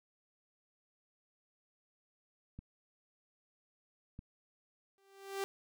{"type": "clicks", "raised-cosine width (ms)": 5, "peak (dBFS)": -34, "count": 2, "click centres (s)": [2.59, 4.191]}
{"type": "tone with exponential growth", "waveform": "sawtooth", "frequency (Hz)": 392, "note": "G4", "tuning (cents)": 0, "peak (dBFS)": -29, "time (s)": [4.98, 5.44], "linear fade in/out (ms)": 0, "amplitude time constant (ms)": 100}
{"effects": []}